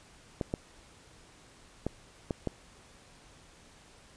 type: clicks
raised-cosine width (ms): 2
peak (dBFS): -17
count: 5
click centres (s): 0.412 / 0.539 / 1.866 / 2.308 / 2.473
effects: pink hiss -57 dBFS RMS until 4.16 s + resampled to 22050 Hz